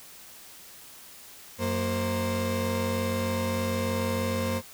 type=tone cluster; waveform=35% pulse; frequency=92.4 / 231.4 / 526 Hz; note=F#2 / A#3 / C5; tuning=-2 / -13 / +9 cents; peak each=-29 dBFS; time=1.58-4.62 s; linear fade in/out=50 ms; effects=white hiss -48 dBFS RMS until 4.73 s